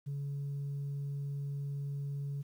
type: tone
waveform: sine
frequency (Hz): 141.3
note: C#3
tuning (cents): +34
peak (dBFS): -33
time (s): 0.06-2.43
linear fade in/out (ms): 20
effects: tanh soft clip ceiling -33 dBFS + 11-bit